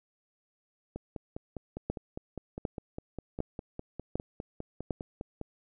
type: two click trains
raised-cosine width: 2 ms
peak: -17 / -24 dBFS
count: 5 / 23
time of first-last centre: 1.9-4.908 / 0.96-5.413 s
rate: 1.33 / 4.94 Hz
effects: none